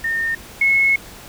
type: tone pair in turn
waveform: sine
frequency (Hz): 1824 / 2184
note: A#6 / C#7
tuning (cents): -38 / -26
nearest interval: minor third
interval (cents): 312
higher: second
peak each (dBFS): -18 / -12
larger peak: second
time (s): 0.04-0.35 / 0.61-0.96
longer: second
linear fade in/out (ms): 5
effects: pink hiss -39 dBFS RMS until 1.28 s